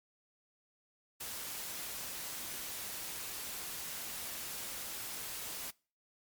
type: noise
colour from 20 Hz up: white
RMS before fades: -42 dBFS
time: 1.2-5.71 s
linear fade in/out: 10 ms
effects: noise-tail reverb RT60 0.4 s tail -25 dB re dry + MP3 96 kbps